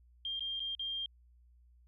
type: tone with dropouts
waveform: sine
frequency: 3198 Hz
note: G7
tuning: 34 cents sharp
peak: -35 dBFS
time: 0.25-1.06 s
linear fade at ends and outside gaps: 2 ms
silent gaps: 0.395-0.406 / 0.596-0.602 / 0.751-0.794 s
effects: added 60 Hz sine -60 dBFS peak until 1.87 s